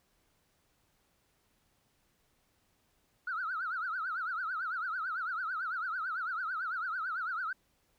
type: tone with vibrato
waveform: sine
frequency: 1395 Hz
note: F6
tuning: 2 cents flat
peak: -32 dBFS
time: 3.27-7.53 s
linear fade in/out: 5 ms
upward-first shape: triangle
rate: 9 Hz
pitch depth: 210 cents each way
effects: tanh soft clip ceiling -28 dBFS + pink hiss -73 dBFS RMS until 7.98 s